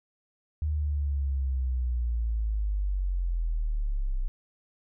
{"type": "linear sweep", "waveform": "sine", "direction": "down", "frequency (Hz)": [76.8, 30.87], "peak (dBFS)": -25, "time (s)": [0.62, 4.28], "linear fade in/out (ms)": 0, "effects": []}